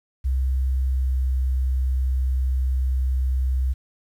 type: tone with pitch glide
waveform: sine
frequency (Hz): 65.41 to 64.81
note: C2 to C2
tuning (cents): 0 to -16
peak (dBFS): -18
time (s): 0.24-3.74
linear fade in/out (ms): 20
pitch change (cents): -16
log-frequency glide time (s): 0.85-1.18
effects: tanh soft clip ceiling -14 dBFS + 9-bit